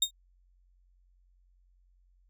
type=tone with exponential decay; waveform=30% pulse; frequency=3692 Hz; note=A#7; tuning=17 cents flat; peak=-17 dBFS; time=0.02-0.11 s; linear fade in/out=5 ms; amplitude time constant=19 ms; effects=added 45 Hz sine -62 dBFS peak until 2.29 s